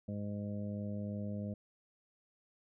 harmonic tone, 102.9 Hz, G#2, 16 cents flat, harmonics 1 / 2 / 3 / 4 / 5 / 6, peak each -41 / -39 / -52 / -56 / -49 / -50 dBFS, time 0.08-1.54 s, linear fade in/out 5 ms, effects none

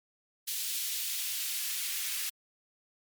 white noise with high-pass filter sweep, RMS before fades -34 dBFS, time 0.47-2.3 s, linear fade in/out 10 ms, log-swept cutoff 3300 to 2100 Hz, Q 1.1, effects MP3 96 kbps

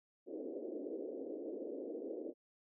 pink band-pass noise, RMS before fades -44 dBFS, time 0.26-2.34 s, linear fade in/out 50 ms, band 280 to 540 Hz, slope 48 dB/octave, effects none

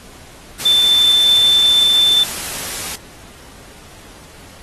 sine tone in noise, 3540 Hz, A7, 10 cents sharp, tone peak -9 dBFS, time 0.65-2.24 s, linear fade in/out 10 ms, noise white, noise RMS -25 dBFS, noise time 0.59-2.96 s, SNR +13 dB, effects pink hiss -41 dBFS RMS until 4.62 s + AAC 32 kbps

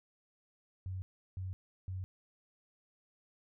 sine tone bursts, 93.4 Hz, F#2, 17 cents sharp, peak -37 dBFS, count 3, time 0.86-2.04 s, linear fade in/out 0 ms, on 160 ms, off 350 ms, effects none

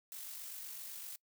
blue noise with amplitude modulation, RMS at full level -45 dBFS, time 0.12-1.16 s, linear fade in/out 0 ms, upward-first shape sine, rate 47.9 Hz, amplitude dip 35%, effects noise-tail reverb RT60 0.1 s tail -24 dB re dry

